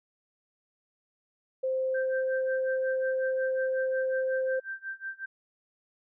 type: tone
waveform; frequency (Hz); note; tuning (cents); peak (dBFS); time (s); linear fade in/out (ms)
sine; 522; C5; -4; -26; 1.63-4.6; 10
type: tone with tremolo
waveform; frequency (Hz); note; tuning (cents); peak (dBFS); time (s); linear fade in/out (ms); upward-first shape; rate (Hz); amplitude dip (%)
sine; 1568; G6; 0; -32; 1.94-5.26; 10; sine; 5.5; 95
effects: none